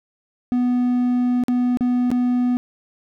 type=tone with dropouts; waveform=triangle; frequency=246.9 Hz; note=B3; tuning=in tune; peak=-14 dBFS; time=0.52-2.57 s; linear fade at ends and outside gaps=0 ms; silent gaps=1.437-1.483 / 1.772-1.808 / 2.104-2.115 s; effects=none